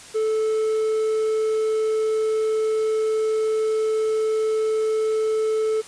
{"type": "tone", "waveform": "triangle", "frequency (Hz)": 436.9, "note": "A4", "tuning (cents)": -12, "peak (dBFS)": -17, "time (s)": [0.14, 5.82], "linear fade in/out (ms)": 20, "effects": ["white hiss -42 dBFS RMS until 5.87 s", "resampled to 22050 Hz"]}